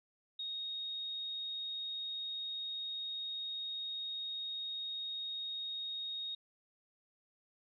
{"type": "tone", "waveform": "sine", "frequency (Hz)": 3735, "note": "A#7", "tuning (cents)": 3, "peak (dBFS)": -38, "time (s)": [0.39, 6.35], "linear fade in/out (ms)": 5, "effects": []}